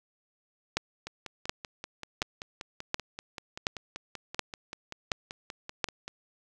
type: two click trains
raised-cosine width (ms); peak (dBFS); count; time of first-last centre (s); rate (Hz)
0.2; -21 / -9; 27 / 8; 1.07-6.08 / 0.77-5.842; 5.19 / 1.38
effects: none